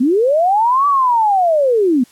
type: linear two-way sweep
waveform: sine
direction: up then down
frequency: 230 to 1162 to 230 Hz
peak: -10 dBFS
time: 0-2.04 s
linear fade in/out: 10 ms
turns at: 0.87 s
effects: white hiss -49 dBFS RMS until 2.11 s + low-pass 12000 Hz 12 dB/octave